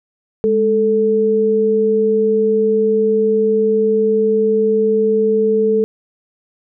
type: tone pair together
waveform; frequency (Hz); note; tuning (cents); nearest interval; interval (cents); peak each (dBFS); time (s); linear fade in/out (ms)
sine; 208.1 / 440; G#3 / A4; +4 / 0; octave + minor second; 1296; -19 / -12; 0.44-5.84; 0
effects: none